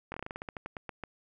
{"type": "slowing click train", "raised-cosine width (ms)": 0.5, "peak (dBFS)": -23, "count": 15, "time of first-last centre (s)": [0.12, 1.037], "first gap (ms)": 21, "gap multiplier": 1.16, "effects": []}